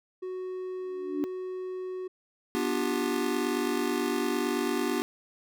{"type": "tone", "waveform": "triangle", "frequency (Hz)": 370, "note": "F#4", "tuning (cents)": 0, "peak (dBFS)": -31, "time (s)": [0.22, 2.08], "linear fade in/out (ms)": 10}
{"type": "tone with exponential growth", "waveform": "sine", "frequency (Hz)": 291.9, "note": "D4", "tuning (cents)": -10, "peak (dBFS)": -24, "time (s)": [0.78, 1.24], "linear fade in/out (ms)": 0, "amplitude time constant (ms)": 98}
{"type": "chord", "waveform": "square", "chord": "G dominant seventh", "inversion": "first", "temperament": "just", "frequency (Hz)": [245, 294, 352.8, 392], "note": ["B3", "D4", "F4", "G4"], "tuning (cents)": [-14, 2, 18, 0], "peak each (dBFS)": -33, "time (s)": [2.55, 5.02], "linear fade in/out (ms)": 0}
{"effects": []}